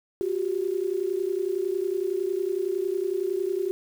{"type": "tone pair together", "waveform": "sine", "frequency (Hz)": [361.1, 392], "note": ["F#4", "G4"], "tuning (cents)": [-42, 0], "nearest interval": "minor second", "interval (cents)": 142, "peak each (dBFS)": -27, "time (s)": [0.21, 3.71], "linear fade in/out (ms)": 0, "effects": ["8-bit"]}